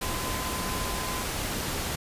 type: tone in noise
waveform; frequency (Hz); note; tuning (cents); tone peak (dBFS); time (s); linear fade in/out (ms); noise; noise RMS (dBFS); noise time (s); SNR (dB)
sine; 1024; C6; -38; -36; 0.02-1.22; 10; pink; -31; 0.01-1.96; -8
effects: resampled to 32000 Hz